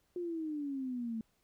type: exponential sweep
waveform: sine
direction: down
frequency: 359.3 to 220 Hz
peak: -35 dBFS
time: 0.16-1.21 s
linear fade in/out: 2 ms
effects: pink hiss -75 dBFS RMS until 1.43 s